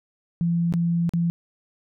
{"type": "tone with dropouts", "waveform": "sine", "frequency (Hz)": 170, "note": "F3", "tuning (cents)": -46, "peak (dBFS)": -19, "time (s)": [0.41, 1.3], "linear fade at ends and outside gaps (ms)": 0, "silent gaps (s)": [[0.725, 0.738], [1.093, 1.136]], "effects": []}